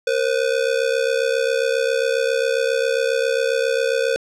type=ring-modulated tone; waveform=square; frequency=498.3 Hz; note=B4; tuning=15 cents sharp; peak=-15 dBFS; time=0.07-4.16 s; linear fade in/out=0 ms; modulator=33.7 Hz; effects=low-pass 7000 Hz 12 dB/octave